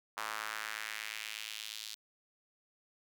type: tone with high-pass filter sweep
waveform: square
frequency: 54.2 Hz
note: A1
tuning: 25 cents flat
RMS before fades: -42 dBFS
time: 0.17-1.95 s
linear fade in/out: 5 ms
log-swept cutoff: 1100 to 4000 Hz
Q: 1.9
effects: none